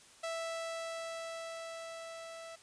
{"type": "tone with level ramp", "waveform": "sawtooth", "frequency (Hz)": 659.3, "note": "E5", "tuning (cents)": 0, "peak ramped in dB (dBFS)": [-32, -42], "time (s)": [0.23, 2.56], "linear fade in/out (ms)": 10, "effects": ["white hiss -59 dBFS RMS until 2.62 s", "resampled to 22050 Hz"]}